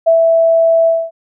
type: tone with ADSR envelope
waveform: sine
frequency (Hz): 659.3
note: E5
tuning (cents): 0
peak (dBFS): -5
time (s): 0.06-1.11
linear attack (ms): 18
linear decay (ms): 100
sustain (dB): -2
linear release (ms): 240
effects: none